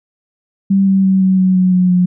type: tone with pitch steps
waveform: sine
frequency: 195.1 / 192.86 / 190.64 / 188.45 / 186.29 / 184.15 / 182.03 / 179.94 Hz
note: G3 / G3 / G3 / F#3 / F#3 / F#3 / F#3 / F#3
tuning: -8 / -28 / -48 / +32 / +12 / -8 / -28 / -48 cents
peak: -8 dBFS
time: 0.7-2.06 s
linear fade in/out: 10 ms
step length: 170 ms
effects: none